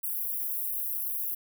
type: high-pass noise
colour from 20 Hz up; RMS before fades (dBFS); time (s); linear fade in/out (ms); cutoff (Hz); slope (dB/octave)
white; -32; 0.03-1.35; 10; 11000; 48
effects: none